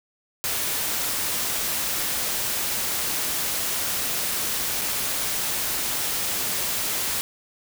white noise with dropouts, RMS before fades -26 dBFS, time 0.44-7.21 s, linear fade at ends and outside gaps 0 ms, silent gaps 4.813-4.817 s, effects none

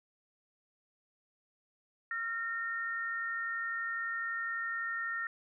sine tone pair together, 1374 / 1834.1 Hz, F6 / A#6, -29 / -29 cents, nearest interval perfect fourth, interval 500 cents, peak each -38 / -35 dBFS, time 2.11-5.27 s, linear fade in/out 2 ms, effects none

